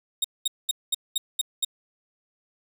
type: tone bursts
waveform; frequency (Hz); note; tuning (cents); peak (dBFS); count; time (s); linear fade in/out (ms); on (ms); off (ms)
sawtooth; 3729; A#7; 0; -18; 7; 0.22-1.648; 5; 24; 210
effects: 10-bit